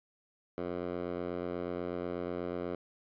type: tone with band-pass filter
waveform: 10% pulse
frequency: 88.2 Hz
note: F2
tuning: 18 cents sharp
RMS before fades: -37 dBFS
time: 0.58-2.75 s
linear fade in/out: 0 ms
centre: 510 Hz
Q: 0.88
effects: resampled to 11025 Hz